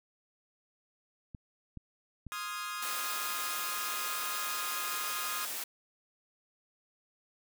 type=clicks; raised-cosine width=5 ms; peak=-31 dBFS; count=3; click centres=1.348 / 1.773 / 2.267 s
type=chord; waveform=sawtooth; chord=F minor seventh; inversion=second; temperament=equal; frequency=1046.5 / 1244.5 / 1396.9 / 1661.2 Hz; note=C6 / Eb6 / F6 / Ab6; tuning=0 / 0 / 0 / 0 cents; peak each=-41 / -35 / -41 / -41 dBFS; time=2.32-5.45 s; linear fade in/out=0 ms
type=high-pass noise; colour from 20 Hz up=white; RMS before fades=-38 dBFS; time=2.82-5.64 s; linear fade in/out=5 ms; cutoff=350 Hz; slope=12 dB/octave
effects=none